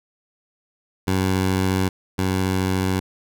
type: tone pair in turn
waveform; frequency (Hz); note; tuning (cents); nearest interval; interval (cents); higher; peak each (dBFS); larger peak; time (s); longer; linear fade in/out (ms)
15% pulse; 94.2 / 93.85; F#2 / F#2; +32 / +25; unison; 7; first; -12 / -13; first; 1.07-1.89 / 2.18-3; neither; 10
effects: none

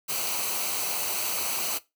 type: noise with comb filter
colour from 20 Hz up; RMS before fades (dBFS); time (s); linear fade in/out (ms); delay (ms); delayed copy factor
white; -29; 0.08-1.79; 20; 0.57; -0.6
effects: noise-tail reverb RT60 0.2 s tail -18 dB re dry

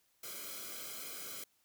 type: noise with comb filter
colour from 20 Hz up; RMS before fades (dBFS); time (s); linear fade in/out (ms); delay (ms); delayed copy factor
white; -45; 0.23-1.44; 5; 1.1; -0.95
effects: white hiss -74 dBFS RMS until 1.64 s

